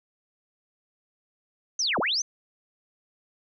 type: linear two-way sweep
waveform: sine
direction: down then up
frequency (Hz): 6340 to 146.83 to 6340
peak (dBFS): -23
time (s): 1.79-2.22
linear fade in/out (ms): 5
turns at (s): 1.99
effects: none